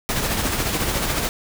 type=noise with tremolo; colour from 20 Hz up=pink; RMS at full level=-21 dBFS; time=0.09-1.29 s; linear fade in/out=0 ms; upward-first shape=sine; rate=14 Hz; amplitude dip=40%; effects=none